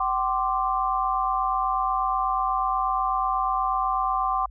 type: chord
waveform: sine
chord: G suspended fourth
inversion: none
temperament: equal with one note detuned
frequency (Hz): 763.9 / 1046.5 / 1174.7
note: G5 / C6 / D6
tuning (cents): -45 / 0 / 0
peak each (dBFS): -26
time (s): 0-4.46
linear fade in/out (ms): 5
effects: added 50 Hz sine -41 dBFS peak until 4.5 s